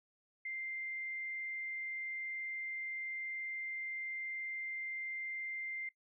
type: tone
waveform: sine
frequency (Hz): 2093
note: C7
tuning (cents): 0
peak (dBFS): -39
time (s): 0.45-5.89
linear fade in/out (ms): 5
effects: noise-tail reverb RT60 0.1 s tail -18 dB re dry